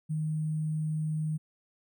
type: tone with sample-and-hold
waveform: sine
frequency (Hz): 155.56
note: D#3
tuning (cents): 0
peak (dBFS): -28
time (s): 0.09-1.38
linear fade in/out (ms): 20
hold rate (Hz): 8820
effects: none